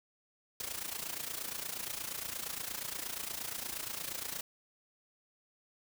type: noise with amplitude modulation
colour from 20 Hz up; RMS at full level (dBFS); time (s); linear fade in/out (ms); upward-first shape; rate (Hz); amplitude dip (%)
white; -37; 0.6-4.41; 2; sine; 28.5; 75
effects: none